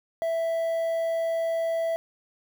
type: tone with quantisation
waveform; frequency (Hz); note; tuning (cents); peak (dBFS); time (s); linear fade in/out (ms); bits
triangle; 660; E5; +2; -22; 0.22-1.96; 0; 8
effects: none